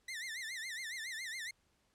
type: tone with vibrato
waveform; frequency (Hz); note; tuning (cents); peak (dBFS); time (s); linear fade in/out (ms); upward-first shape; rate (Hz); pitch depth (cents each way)
sawtooth; 1928; B6; -42; -37; 0.08-1.51; 5; sine; 7.2; 170
effects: pink hiss -75 dBFS RMS until 1.94 s + low-pass 10000 Hz 12 dB/octave